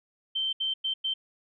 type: tone bursts at uneven times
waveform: sine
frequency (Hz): 3115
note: G7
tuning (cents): -12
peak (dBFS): -26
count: 4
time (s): 0.35-0.53 / 0.6-0.74 / 0.84-0.94 / 1.04-1.14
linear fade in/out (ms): 10
effects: none